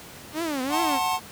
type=tone with vibrato; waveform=sawtooth; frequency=293.7 Hz; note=D4; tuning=in tune; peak=-22 dBFS; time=0.33-1 s; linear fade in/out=50 ms; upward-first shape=triangle; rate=2.6 Hz; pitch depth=280 cents each way
type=chord; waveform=square; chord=F# diminished; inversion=none; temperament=just; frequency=740 / 888 / 1065.6 Hz; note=F#5 / A5 / C6; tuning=0 / +16 / +31 cents; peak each=-28 dBFS; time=0.69-1.2 s; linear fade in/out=50 ms
effects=pink hiss -43 dBFS RMS until 1.31 s + high-pass 80 Hz 12 dB/octave